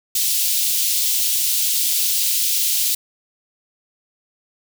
white high-pass noise, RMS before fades -19 dBFS, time 0.15-2.95 s, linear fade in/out 5 ms, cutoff 3000 Hz, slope 24 dB/octave, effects none

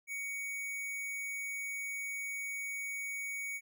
sine tone with hard clipping, 2240 Hz, C#7, 18 cents sharp, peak -38 dBFS, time 0.07-3.61 s, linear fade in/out 50 ms, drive 18 dB, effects none

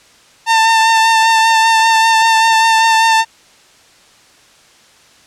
sawtooth tone with vibrato, 898 Hz, A5, 35 cents sharp, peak -4 dBFS, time 0.46-3.25 s, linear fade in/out 50 ms, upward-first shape sine, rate 5.1 Hz, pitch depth 20 cents each way, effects white hiss -46 dBFS RMS until 5.26 s + low-pass 7000 Hz 12 dB/octave

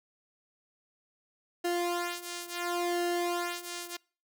sawtooth tone with flanger, 349.2 Hz, F4, in tune, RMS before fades -33 dBFS, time 1.64-3.97 s, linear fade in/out 10 ms, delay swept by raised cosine 2 to 2.94 ms, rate 0.71 Hz, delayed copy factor -0.8, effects noise-tail reverb RT60 0.4 s tail -26 dB re dry

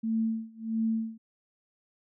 sine tone with tremolo, 223.7 Hz, A3, 29 cents sharp, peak -24 dBFS, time 0.03-1.18 s, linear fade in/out 10 ms, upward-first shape sine, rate 1.5 Hz, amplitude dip 95%, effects none

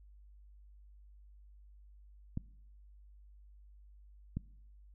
clicks, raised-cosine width 5 ms, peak -23 dBFS, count 2, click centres 2.374 / 4.37 s, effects noise-tail reverb RT60 0.8 s tail -23 dB re dry + added 50 Hz sine -55 dBFS peak until 4.94 s

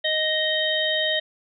harmonic tone, 622.3 Hz, D#5, in tune, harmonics 1 / 3 / 5 / 6, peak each -26 / -26 / -26 / -26 dBFS, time 0.04-1.2 s, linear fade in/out 10 ms, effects none

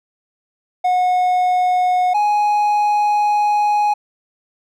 triangle tone pair in turn, 728 / 833.2 Hz, F#5 / G#5, -28 / +5 cents, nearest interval major second, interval 233 cents, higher second, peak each -11 dBFS, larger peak neither, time 0.84-2.14 / 2.14-3.94 s, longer second, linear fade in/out 10 ms, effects none

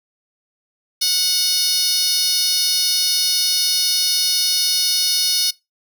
10% pulse tone with high-pass filter, 734 Hz, F#5, 14 cents flat, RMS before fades -18 dBFS, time 1.01-5.51 s, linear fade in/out 10 ms, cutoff 5000 Hz, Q 2.6, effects noise-tail reverb RT60 0.2 s tail -21 dB re dry

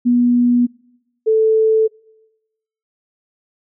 sine tone pair in turn, 243 / 440 Hz, B3 / A4, -28 / 0 cents, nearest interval minor seventh, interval 1028 cents, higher second, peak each -10 dBFS, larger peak neither, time 0.05-0.67 / 1.26-1.88 s, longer neither, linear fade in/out 20 ms, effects noise-tail reverb RT60 1.0 s tail -26 dB re dry

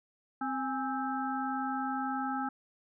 harmonic tone with a mistuned harmonic, 261.6 Hz, C4, in tune, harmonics 1 / 3 / 5 / 6, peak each -35 / -35 / -37 / -43 dBFS, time 0.41-2.49 s, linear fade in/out 5 ms, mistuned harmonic 3, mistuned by +81 cents, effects none

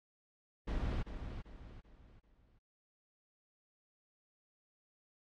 brown noise with echo, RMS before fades -36 dBFS, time 0.67-1.03 s, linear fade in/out 10 ms, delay 390 ms, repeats 4, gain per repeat -8 dB, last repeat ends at 2.59 s, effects low-pass 4000 Hz 12 dB/octave + AAC 48 kbps

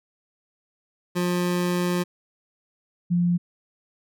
25% pulse / sine tone pair in turn, 177.4 / 174.76 Hz, F3 / F3, +27 / +1 cents, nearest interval unison, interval 26 cents, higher first, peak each -18 dBFS, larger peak neither, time 1.15-2.04 / 3.1-3.38 s, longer first, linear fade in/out 20 ms, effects none

